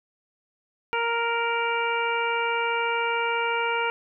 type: harmonic tone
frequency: 466.2 Hz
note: A#4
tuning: in tune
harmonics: 1 / 2 / 3 / 4 / 5 / 6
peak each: -29 / -27 / -29 / -39 / -30 / -34 dBFS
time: 0.93-3.9 s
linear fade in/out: 0 ms
effects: none